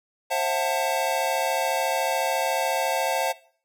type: chord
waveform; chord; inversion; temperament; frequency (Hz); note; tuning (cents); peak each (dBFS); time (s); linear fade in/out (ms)
square; F# half-diminished seventh; second; just; 532.8 / 666 / 740 / 888; C5 / E5 / F#5 / A5; +31 / +18 / 0 / +16; -29; 0.3-3.33; 20
effects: noise-tail reverb RT60 0.5 s tail -20 dB re dry